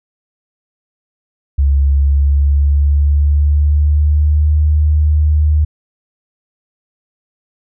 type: tone with pitch glide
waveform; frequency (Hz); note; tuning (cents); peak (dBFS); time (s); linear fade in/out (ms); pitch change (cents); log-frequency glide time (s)
sine; 69.5 to 75.79; C#2 to D#2; +5 to -45; -8; 1.58-5.65; 10; +150; 1.87-4.56
effects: none